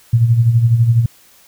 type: tone with tremolo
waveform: sine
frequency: 116.54 Hz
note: A#2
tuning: in tune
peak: -6 dBFS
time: 0.13-1.06 s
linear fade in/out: 5 ms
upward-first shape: sine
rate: 12 Hz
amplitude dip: 60%
effects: white hiss -48 dBFS RMS until 1.47 s